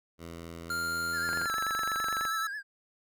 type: tone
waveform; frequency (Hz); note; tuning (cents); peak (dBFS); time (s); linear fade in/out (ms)
10% pulse; 83.8; E2; +29; -33; 0.18-1.48; 50
type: tone with pitch glide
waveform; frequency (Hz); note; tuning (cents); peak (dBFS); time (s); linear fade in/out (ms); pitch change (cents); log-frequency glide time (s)
square; 1396.9 to 1318.5; F6 to E6; 0 to 0; -31; 0.7-2.47; 2; -100; 1.45-1.51
type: tone with vibrato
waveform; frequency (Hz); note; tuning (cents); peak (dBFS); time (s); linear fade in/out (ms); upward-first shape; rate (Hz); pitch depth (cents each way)
triangle; 1661.2; G#6; 0; -33; 1.12-2.63; 50; triangle; 9.2; 92
type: click train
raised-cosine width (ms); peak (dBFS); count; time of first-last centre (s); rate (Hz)
0.5; -23; 24; 1.29-2.252; 23.9
effects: none